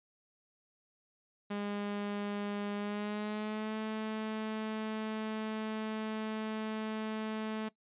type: tone with pitch glide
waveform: sawtooth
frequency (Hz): 204.3 to 217.7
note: G#3 to A3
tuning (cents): -28 to -18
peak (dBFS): -31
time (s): 1.5-7.69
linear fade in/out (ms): 10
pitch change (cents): +110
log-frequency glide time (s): 2.75-3.76
effects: noise-tail reverb RT60 0.1 s tail -19 dB re dry + resampled to 8000 Hz